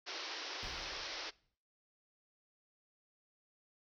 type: band-pass noise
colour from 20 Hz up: white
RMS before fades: -44 dBFS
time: 0.06-1.31 s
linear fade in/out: 20 ms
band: 290 to 5700 Hz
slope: 96 dB/octave
type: noise with exponential decay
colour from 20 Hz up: brown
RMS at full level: -46 dBFS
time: 0.63-1.55 s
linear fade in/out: 0 ms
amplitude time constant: 200 ms
effects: noise-tail reverb RT60 0.5 s tail -23 dB re dry